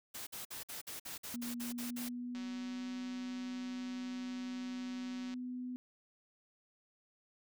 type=noise bursts; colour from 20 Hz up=white; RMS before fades=-45 dBFS; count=11; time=0.14-2.09 s; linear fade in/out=10 ms; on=130 ms; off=52 ms
type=tone with pitch glide; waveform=sine; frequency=239.7 to 249.9 Hz; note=A#3 to B3; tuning=+48 to +21 cents; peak=-39 dBFS; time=1.34-5.76 s; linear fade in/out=0 ms; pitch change=+73 cents; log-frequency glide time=1.61-2.88 s
type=click train; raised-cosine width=0.2 ms; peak=-35 dBFS; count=563; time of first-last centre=2.35-5.339 s; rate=188 Hz
effects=none